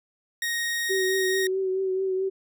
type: tone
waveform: sawtooth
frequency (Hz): 1869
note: A#6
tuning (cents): +4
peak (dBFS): -22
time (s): 0.42-1.47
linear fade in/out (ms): 2
type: tone with vibrato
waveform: sine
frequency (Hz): 379.3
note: F#4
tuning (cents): +43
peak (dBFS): -23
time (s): 0.89-2.3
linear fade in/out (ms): 20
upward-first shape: triangle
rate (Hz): 4.6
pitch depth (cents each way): 33
effects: none